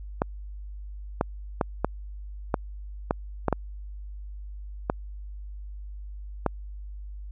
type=clicks; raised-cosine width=1 ms; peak=-8 dBFS; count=10; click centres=0.219 / 1.211 / 1.612 / 1.846 / 2.542 / 3.109 / 3.483 / 3.527 / 4.899 / 6.463 s; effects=added 50 Hz sine -36 dBFS peak until 7.31 s